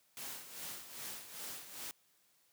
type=noise with tremolo; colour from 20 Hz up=white; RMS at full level=-44 dBFS; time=0.17-1.91 s; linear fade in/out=0 ms; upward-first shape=sine; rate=2.5 Hz; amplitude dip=65%; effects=white hiss -72 dBFS RMS until 2.52 s + high-pass 100 Hz 12 dB/octave